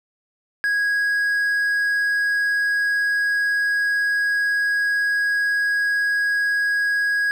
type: tone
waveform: triangle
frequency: 1653 Hz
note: G#6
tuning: 9 cents flat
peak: -16 dBFS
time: 0.64-7.31 s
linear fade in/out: 0 ms
effects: none